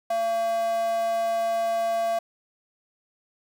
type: tone with high-pass filter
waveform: square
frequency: 226.9 Hz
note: A#3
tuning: 47 cents flat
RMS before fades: -25 dBFS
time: 0.1-2.19 s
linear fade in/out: 5 ms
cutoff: 720 Hz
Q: 9.6
effects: none